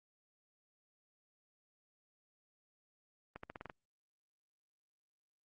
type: accelerating click train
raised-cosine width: 0.5 ms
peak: -30 dBFS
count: 7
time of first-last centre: 3.36-3.698 s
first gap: 74 ms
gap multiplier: 0.89
effects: Opus 32 kbps